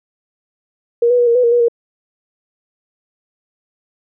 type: tone with pitch steps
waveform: sine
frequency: 472 / 490.9 / 482.5 / 467.8 / 497.5 / 469.3 / 481.4 / 469.4 Hz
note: A#4 / B4 / B4 / A#4 / B4 / A#4 / B4 / A#4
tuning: +22 / -10 / -40 / +6 / +13 / +12 / -44 / +12 cents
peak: -9 dBFS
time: 1.02-1.684 s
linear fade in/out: 5 ms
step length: 83 ms
effects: none

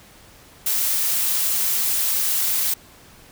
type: noise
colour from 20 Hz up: blue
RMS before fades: -21 dBFS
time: 0.66-2.74 s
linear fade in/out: 5 ms
effects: pink hiss -48 dBFS RMS until 3.31 s

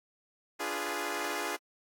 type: chord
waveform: 10% pulse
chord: D diminished seventh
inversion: none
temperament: equal with one note detuned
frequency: 293.7 / 348.2 / 415.3 / 493.9 Hz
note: D4 / F4 / Ab4 / Cb5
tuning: 0 / -5 / 0 / 0 cents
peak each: -31 / -29 / -28 / -33 dBFS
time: 0.59-1.57 s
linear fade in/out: 20 ms
effects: AAC 64 kbps

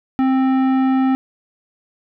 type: tone with tanh clipping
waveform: sine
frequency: 263.2 Hz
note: C4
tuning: 10 cents sharp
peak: -15 dBFS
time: 0.19-1.15 s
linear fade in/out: 0 ms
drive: 14 dB
effects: none

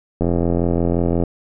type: click train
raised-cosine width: 2 ms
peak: -6 dBFS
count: 89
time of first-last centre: 0.21-1.237 s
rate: 85.7 Hz
effects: none

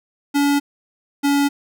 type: tone pair in turn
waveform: square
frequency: 285 / 283.4 Hz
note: C#4 / C#4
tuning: +48 / +38 cents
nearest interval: unison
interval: 10 cents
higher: first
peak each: -15 dBFS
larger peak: neither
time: 0.34-0.6 / 1.23-1.49 s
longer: neither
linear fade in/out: 20 ms
effects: none

